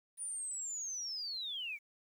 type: linear sweep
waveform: sine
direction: down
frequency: 9620 to 2195 Hz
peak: -38 dBFS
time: 0.17-1.79 s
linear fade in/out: 50 ms
effects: 11-bit